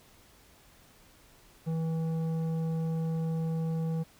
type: tone with tanh clipping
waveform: sine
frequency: 162.3 Hz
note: E3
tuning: 27 cents flat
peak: -30 dBFS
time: 1.66-4.04 s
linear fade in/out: 20 ms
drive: 10 dB
effects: pink hiss -59 dBFS RMS until 4.19 s